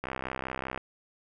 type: click train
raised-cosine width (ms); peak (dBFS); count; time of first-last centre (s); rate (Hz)
0.5; -18; 49; 0.04-0.776; 65.2
effects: none